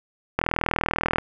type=click train; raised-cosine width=0.5 ms; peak=-6 dBFS; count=33; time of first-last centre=0.39-1.184 s; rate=40.3 Hz; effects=8-bit